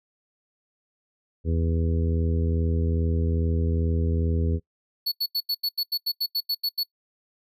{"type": "harmonic tone", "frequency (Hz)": 82.41, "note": "E2", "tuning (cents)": 0, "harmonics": [1, 2, 3, 4, 5, 6], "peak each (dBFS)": [-22, -30, -32, -38, -34, -38], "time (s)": [1.44, 4.6], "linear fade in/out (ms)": 50}
{"type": "tone bursts", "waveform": "square", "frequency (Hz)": 4422, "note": "C#8", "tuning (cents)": -5, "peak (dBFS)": -23, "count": 13, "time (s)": [5.06, 6.835], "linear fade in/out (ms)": 10, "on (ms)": 59, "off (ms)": 84}
{"effects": ["noise-tail reverb RT60 0.1 s tail -23 dB re dry"]}